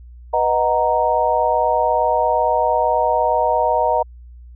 sine chord, B major seventh, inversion none, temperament equal, 493.9 / 622.3 / 740 / 932.3 Hz, B4 / D#5 / F#5 / A#5, 0 / 0 / 0 / 0 cents, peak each -22 / -19 / -21 / -18 dBFS, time 0.33-4.03 s, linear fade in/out 10 ms, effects added 60 Hz sine -37 dBFS peak until 4.55 s

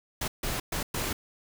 pink noise bursts at uneven times, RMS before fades -31 dBFS, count 4, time 0.21-0.28 / 0.43-0.6 / 0.72-0.83 / 0.94-1.13 s, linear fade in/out 5 ms, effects none

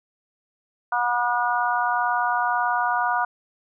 harmonic tone, 241.9 Hz, B3, 36 cents flat, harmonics 3 / 4 / 5 / 6, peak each -25 / -24 / -27 / -26 dBFS, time 0.92-3.25 s, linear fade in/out 5 ms, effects none

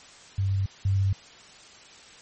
sine tone pair in turn, 97.4 / 97.4 Hz, G2 / G2, -11 / -11 cents, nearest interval unison, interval 0 cents, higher neither, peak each -22 / -20 dBFS, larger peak second, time 0.38-0.66 / 0.85-1.13 s, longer neither, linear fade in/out 5 ms, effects white hiss -49 dBFS RMS until 2.21 s + MP3 32 kbps

